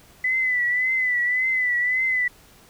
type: tone with vibrato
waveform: sine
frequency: 2000 Hz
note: B6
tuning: 21 cents sharp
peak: -19 dBFS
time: 0.24-2.28 s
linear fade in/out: 5 ms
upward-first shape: triangle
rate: 1.8 Hz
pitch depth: 65 cents each way
effects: pink hiss -52 dBFS RMS until 2.69 s